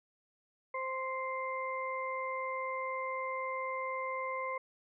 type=harmonic tone; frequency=523 Hz; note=C5; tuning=1 cent flat; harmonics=1 / 2 / 4; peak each=-39 / -37 / -41 dBFS; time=0.74-4.58 s; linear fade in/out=5 ms; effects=none